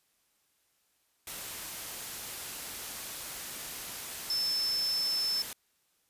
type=tone in noise; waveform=sine; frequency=5274 Hz; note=E8; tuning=in tune; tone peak=-28 dBFS; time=4.3-5.42 s; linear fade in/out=2 ms; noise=white; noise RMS=-40 dBFS; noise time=1.27-5.53 s; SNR=+9 dB; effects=white hiss -73 dBFS RMS until 6.09 s + resampled to 32000 Hz